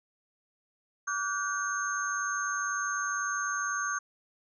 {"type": "tone cluster", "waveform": "sine", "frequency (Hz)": [1154, 1448, 1548, 6390], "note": ["D6", "F#6", "G6", "G8"], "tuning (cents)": [-31, -38, -22, 32], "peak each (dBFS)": [-33, -35, -35, -36], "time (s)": [1.07, 3.99], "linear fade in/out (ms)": 10, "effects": []}